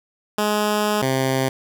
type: tone pair in turn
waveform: 10% pulse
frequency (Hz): 210 / 132.29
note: G#3 / C3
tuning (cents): +19 / +19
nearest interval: minor sixth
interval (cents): 800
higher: first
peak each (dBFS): -10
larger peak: neither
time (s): 0.38-1.02 / 1.02-1.49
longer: first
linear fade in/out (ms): 5
effects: none